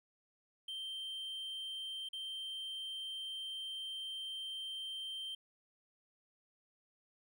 triangle tone with dropouts, 3136 Hz, G7, in tune, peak -39 dBFS, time 0.68-5.35 s, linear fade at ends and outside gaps 5 ms, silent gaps 2.089-2.13 s, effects none

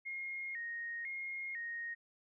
sine tone with vibrato, 1999 Hz, B6, 20 cents sharp, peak -39 dBFS, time 0.05-1.95 s, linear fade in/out 20 ms, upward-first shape square, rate 1 Hz, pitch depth 120 cents each way, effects none

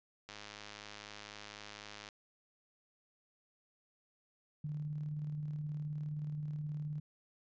click train, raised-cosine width 0.2 ms, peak -30 dBFS, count 188, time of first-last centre 0.29-2.088 s, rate 104 Hz
sine tone with tremolo, 150 Hz, D3, 37 cents sharp, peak -36 dBFS, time 4.64-7 s, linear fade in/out 5 ms, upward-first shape square, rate 19 Hz, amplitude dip 25%
effects resampled to 16000 Hz

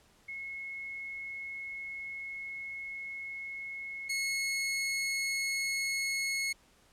sine / sawtooth tone pair in turn, 2177 / 2177 Hz, C#7 / C#7, -32 / -32 cents, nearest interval unison, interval 0 cents, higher neither, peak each -38 / -27 dBFS, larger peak second, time 0.28-4.09 / 4.09-6.53 s, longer first, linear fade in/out 10 ms, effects pink hiss -64 dBFS RMS until 6.92 s + low-pass 11000 Hz 12 dB/octave

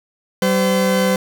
40% pulse tone pair together, 191.41 / 511 Hz, G3 / C5, -41 / -41 cents, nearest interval octave + perfect fourth, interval 1700 cents, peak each -16 dBFS, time 0.42-1.16 s, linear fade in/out 2 ms, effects none

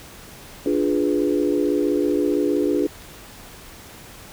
sine chord, D diminished seventh, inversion none, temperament equal, 293.7 / 349.2 / 415.3 / 493.9 Hz, D4 / F4 / Ab4 / Cb5, 0 / 0 / 0 / 0 cents, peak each -21 / -23 / -23 / -27 dBFS, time 0.66-2.87 s, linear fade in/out 2 ms
click train, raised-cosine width 0.2 ms, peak -27 dBFS, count 8, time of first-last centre 1.43-3.021 s, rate 4.4 Hz
effects pink hiss -42 dBFS RMS until 4.32 s

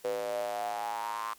square tone with high-pass filter sweep, 55 Hz, A1, in tune, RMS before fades -34 dBFS, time 0.04-1.34 s, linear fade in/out 10 ms, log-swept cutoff 490 to 1100 Hz, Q 8.5, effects white hiss -58 dBFS RMS until 1.38 s + MP3 96 kbps

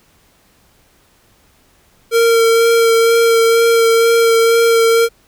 square tone with vibrato, 459.3 Hz, A#4, 26 cents flat, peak -9 dBFS, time 2.11-5.09 s, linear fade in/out 50 ms, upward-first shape sine, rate 2.1 Hz, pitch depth 13 cents each way, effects pink hiss -53 dBFS RMS until 5.27 s

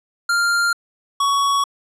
square tone pair in turn, 1396 / 1119.5 Hz, F6 / C#6, -1 / +17 cents, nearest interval major third, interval 382 cents, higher first, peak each -16 dBFS, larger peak neither, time 0.29-0.73 / 1.2-1.64 s, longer neither, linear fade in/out 5 ms, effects low-pass 10000 Hz 12 dB/octave

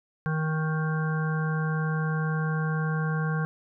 harmonic tone, 157 Hz, D#3, 16 cents sharp, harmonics 1 / 3 / 5 / 7 / 9 / 10, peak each -25 / -37 / -40 / -38 / -39 / -36 dBFS, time 0.26-3.45 s, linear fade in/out 0 ms, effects none

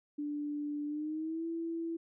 sine tone with pitch glide, 293.7 to 331.6 Hz, D4 to E4, 0 to +10 cents, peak -34 dBFS, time 0.18-1.97 s, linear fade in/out 10 ms, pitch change +210 cents, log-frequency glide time 0.86-1.46 s, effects none

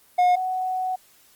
triangle / sine tone pair in turn, 720 / 743.7 Hz, F#5 / F#5, -47 / +9 cents, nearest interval minor second, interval 56 cents, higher second, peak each -13 / -23 dBFS, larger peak first, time 0.18-0.36 / 0.36-0.96 s, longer second, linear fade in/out 10 ms, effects white hiss -56 dBFS RMS until 1.35 s + Opus 24 kbps

